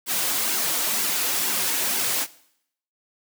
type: noise with flanger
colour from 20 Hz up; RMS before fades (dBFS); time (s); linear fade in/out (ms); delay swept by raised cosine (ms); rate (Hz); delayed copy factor
white; -24; 0.06-2.27; 50; 1.6 to 5.2; 2.1; -0.6
effects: noise-tail reverb RT60 0.7 s tail -19 dB re dry + high-pass 200 Hz 12 dB/octave